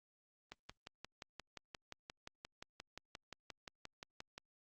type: click train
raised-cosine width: 0.2 ms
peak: -30 dBFS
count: 23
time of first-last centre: 0.52-4.38 s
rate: 5.7 Hz
effects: Opus 32 kbps